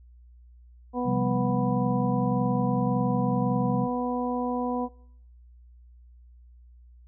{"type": "harmonic tone", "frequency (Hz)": 246.9, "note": "B3", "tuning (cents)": 0, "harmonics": [1, 2, 3, 4], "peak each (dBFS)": [-28, -31, -33, -34], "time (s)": [0.93, 4.89], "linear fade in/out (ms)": 50}
{"type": "chord", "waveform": "sine", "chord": "C suspended fourth", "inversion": "none", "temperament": "just", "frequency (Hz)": [130.81, 174.42, 196.22], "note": ["C3", "F3", "G3"], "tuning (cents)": [0, -2, 2], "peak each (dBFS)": [-28, -33, -28], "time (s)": [1.04, 3.88], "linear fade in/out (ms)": 50}
{"effects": ["noise-tail reverb RT60 0.7 s tail -22 dB re dry", "added 60 Hz sine -49 dBFS peak until 7.07 s"]}